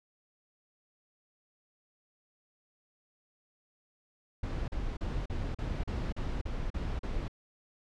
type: noise bursts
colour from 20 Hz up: brown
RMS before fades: -34 dBFS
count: 10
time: 4.43-7.281 s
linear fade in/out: 5 ms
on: 250 ms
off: 39 ms
effects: low-pass 5000 Hz 12 dB/octave